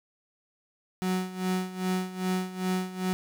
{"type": "tone with tremolo", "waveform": "35% pulse", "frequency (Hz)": 185, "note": "F#3", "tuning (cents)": 0, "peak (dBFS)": -23, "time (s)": [1.02, 3.13], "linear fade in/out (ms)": 0, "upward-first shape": "sine", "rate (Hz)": 2.5, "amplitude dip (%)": 80, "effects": []}